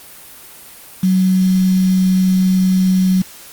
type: tone with quantisation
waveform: sine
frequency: 186.5 Hz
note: F#3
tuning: 14 cents sharp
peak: -10 dBFS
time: 1.03-3.22 s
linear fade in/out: 5 ms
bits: 5
effects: white hiss -38 dBFS RMS until 3.52 s + Opus 32 kbps